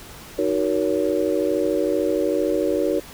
sine chord, D# minor seventh, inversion none, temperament just, 311.1 / 373.4 / 466.7 / 560 Hz, D#4 / F#4 / A#4 / C#5, 0 / +16 / +2 / +18 cents, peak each -24 dBFS, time 0.38-3 s, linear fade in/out 10 ms, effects pink hiss -41 dBFS RMS until 3.13 s

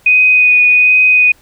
sine tone with vibrato, 2489 Hz, D#7, in tune, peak -5 dBFS, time 0.06-1.32 s, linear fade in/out 5 ms, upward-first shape sine, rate 1.3 Hz, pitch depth 13 cents each way, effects pink hiss -49 dBFS RMS until 1.41 s

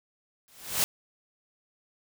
white noise with exponential growth, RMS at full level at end -22 dBFS, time 0.48-0.84 s, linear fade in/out 0 ms, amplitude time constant 78 ms, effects none

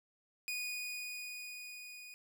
sawtooth tone with level ramp, 2469 Hz, D#7, 14 cents flat, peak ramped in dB -33 to -46 dBFS, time 0.48-2.14 s, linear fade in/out 0 ms, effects none

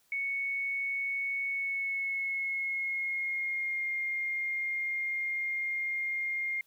sine tone with pitch glide, 2217 to 2122 Hz, C#7 to C7, 0 to +24 cents, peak -30 dBFS, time 0.12-6.61 s, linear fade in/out 2 ms, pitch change -76 cents, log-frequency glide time 1.47-3.88 s, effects white hiss -69 dBFS RMS until 6.66 s

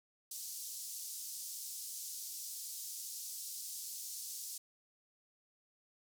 pink band-pass noise, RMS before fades -45 dBFS, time 0.31-4.58 s, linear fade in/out 5 ms, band 5200 to 16000 Hz, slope 24 dB/octave, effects none

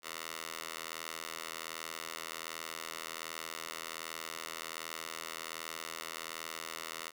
10% pulse tone with high-pass filter, 81.3 Hz, E2, 23 cents flat, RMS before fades -43 dBFS, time 0.02-7.12 s, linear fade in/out 50 ms, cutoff 1100 Hz, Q 0.56, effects none

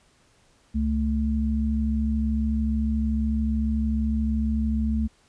sine tone pair together, 68.78 / 220 Hz, C#2 / A3, -13 / 0 cents, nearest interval octave + minor sixth, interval 2013 cents, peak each -24 dBFS, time 0.74-5.08 s, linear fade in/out 20 ms, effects pink hiss -61 dBFS RMS until 5.28 s + resampled to 22050 Hz

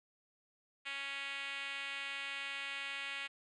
5% pulse tone with band-pass filter, 277.4 Hz, C#4, 1 cent sharp, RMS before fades -42 dBFS, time 0.85-3.28 s, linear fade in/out 20 ms, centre 2500 Hz, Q 1.8, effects resampled to 24000 Hz

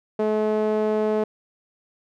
sawtooth tone with band-pass filter, 214.6 Hz, A3, 43 cents flat, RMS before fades -22 dBFS, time 0.19-1.24 s, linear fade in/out 5 ms, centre 500 Hz, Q 2.1, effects none

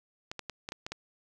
clicks, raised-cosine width 0.2 ms, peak -20 dBFS, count 7, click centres 0.315 / 0.393 / 0.497 / 0.689 / 0.721 / 0.865 / 0.92 s, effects none

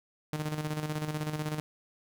sawtooth tone with tremolo, 152.7 Hz, D#3, 32 cents flat, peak -26 dBFS, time 0.33-1.6 s, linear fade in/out 0 ms, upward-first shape square, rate 16 Hz, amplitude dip 55%, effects none

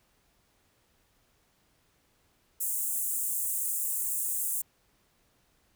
pink high-pass noise, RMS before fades -31 dBFS, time 2.6-4.62 s, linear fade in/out 10 ms, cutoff 7600 Hz, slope 48 dB/octave, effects pink hiss -69 dBFS RMS until 5.75 s

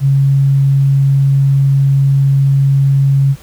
sine tone, 137.6 Hz, C#3, 12 cents flat, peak -7 dBFS, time 0-3.36 s, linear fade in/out 50 ms, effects added 60 Hz sine -38 dBFS peak until 3.42 s + pink hiss -41 dBFS RMS until 3.42 s

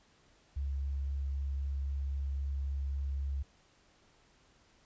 sine tone with vibrato, 69 Hz, C#2, 7 cents flat, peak -32 dBFS, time 0.56-3.43 s, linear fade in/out 10 ms, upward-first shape sine, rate 3.8 Hz, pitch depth 8 cents each way, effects pink hiss -66 dBFS RMS until 4.85 s + resampled to 16000 Hz

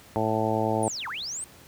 harmonic tone, 110 Hz, A2, in tune, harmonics 1 / 2 / 3 / 4 / 5 / 6 / 7 / 8, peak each -31 / -31 / -31 / -31 / -31 / -31 / -31 / -31 dBFS, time 0.16-0.88 s, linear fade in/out 0 ms
sine linear two-way sweep, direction down then up, 9700 to 830.6 to 8770 Hz, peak -31 dBFS, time 0.83-1.44 s, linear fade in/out 0 ms, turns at 1.08 s
effects pink hiss -51 dBFS RMS until 1.67 s + high-pass 60 Hz 12 dB/octave

